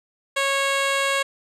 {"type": "tone with low-pass filter", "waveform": "10% pulse", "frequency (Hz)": 550, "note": "C#5", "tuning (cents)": -14, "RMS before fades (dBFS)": -22, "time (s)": [0.36, 1.23], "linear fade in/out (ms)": 10, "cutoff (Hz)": 8600, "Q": 0.79, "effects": []}